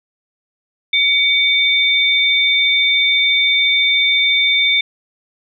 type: tone pair together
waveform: sine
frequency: 2257 / 3583 Hz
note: C#7 / A7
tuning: +31 / +31 cents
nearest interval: minor sixth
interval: 800 cents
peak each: -14 dBFS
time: 0.93-4.81 s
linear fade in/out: 5 ms
effects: none